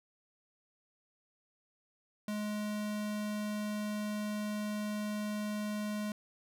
square tone, 210 Hz, G#3, 19 cents sharp, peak -35 dBFS, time 2.28-6.12 s, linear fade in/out 2 ms, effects none

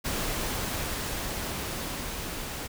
pink noise with level ramp, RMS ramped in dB -30 to -36 dBFS, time 0.04-2.68 s, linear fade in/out 20 ms, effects none

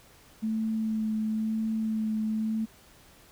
sine tone with vibrato, 219.1 Hz, A3, 7 cents flat, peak -26 dBFS, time 0.42-2.66 s, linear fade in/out 20 ms, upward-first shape sine, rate 0.99 Hz, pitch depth 15 cents each way, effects pink hiss -56 dBFS RMS until 3.31 s

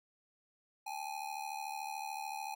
square ring-modulated tone, 830.6 Hz, G#5, in tune, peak -37 dBFS, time 0.86-2.55 s, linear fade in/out 10 ms, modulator 36.8 Hz, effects none

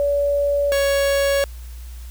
sine / 45% pulse tone pair in turn, 571 / 557.3 Hz, D5 / C#5, -49 / +9 cents, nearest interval unison, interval 42 cents, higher first, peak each -16 dBFS, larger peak neither, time 0-0.72 / 0.72-1.44 s, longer neither, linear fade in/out 0 ms, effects added 60 Hz sine -32 dBFS peak until 2.1 s + white hiss -48 dBFS RMS until 2.1 s

